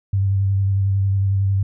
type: tone with vibrato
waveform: sine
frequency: 97.8 Hz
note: G2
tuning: 4 cents flat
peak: -15 dBFS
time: 0.13-1.63 s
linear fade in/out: 5 ms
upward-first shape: square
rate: 11 Hz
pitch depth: 18 cents each way
effects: none